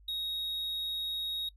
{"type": "tone", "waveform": "triangle", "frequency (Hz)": 3768, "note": "A#7", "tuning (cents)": 18, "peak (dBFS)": -31, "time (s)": [0.08, 1.49], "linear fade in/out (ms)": 5, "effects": ["noise-tail reverb RT60 0.1 s tail -24 dB re dry", "added 50 Hz sine -55 dBFS peak until 1.56 s"]}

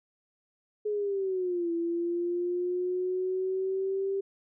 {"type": "linear two-way sweep", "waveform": "sine", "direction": "down then up", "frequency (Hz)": [424.3, 335.8, 393], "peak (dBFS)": -27, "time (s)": [0.85, 4.21], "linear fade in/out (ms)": 10, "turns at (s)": 1.72, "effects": []}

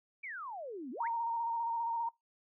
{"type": "exponential two-way sweep", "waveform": "sine", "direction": "down then up", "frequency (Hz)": [2391, 233.1, 2391], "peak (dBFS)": -40, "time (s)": [0.23, 1.08], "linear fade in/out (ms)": 10, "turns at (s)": 0.91}
{"type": "tone with vibrato", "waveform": "sine", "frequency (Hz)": 927, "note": "A#5", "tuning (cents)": -10, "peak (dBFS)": -32, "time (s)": [1, 2.09], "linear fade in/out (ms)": 5, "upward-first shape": "square", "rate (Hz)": 15, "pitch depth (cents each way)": 23}
{"effects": ["noise-tail reverb RT60 0.2 s tail -23 dB re dry"]}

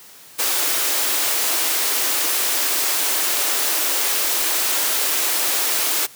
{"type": "high-pass noise", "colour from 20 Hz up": "white", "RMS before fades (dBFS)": -20, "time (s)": [0.38, 6.07], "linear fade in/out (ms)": 20, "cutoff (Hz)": 280, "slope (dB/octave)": 48, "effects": ["white hiss -44 dBFS RMS until 6.15 s", "high-pass 100 Hz 12 dB/octave"]}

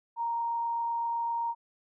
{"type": "tone with frequency modulation", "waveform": "sine", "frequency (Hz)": 932.3, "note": "A#5", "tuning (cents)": 0, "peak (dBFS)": -28, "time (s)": [0.16, 1.55], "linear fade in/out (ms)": 50, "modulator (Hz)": 27.8, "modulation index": 0.22, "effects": []}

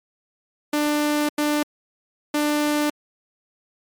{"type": "tone bursts at uneven times", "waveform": "sawtooth", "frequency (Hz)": 296.9, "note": "D4", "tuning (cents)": 19, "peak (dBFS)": -15, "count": 3, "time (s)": [[0.73, 1.29], [1.38, 1.63], [2.34, 2.9]], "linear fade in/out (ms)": 5, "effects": ["MP3 96 kbps"]}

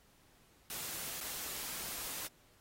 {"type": "noise with dropouts", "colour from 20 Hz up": "white", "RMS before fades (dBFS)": -42, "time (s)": [0.7, 2.27], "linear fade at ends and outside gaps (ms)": 1, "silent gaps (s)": [1.205, 1.21], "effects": ["pink hiss -67 dBFS RMS until 2.6 s", "AAC 48 kbps"]}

